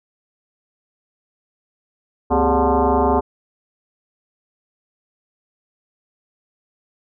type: tone with frequency modulation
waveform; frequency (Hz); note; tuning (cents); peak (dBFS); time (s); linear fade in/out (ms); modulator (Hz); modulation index
sine; 231.7; A#3; -10; -13; 2.3-3.21; 20; 163; 5
effects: none